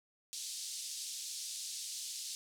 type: band-pass noise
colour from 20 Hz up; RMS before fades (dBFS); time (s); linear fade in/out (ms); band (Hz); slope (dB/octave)
pink; -43; 0.33-2.35; 0; 4000 to 9800; 24
effects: none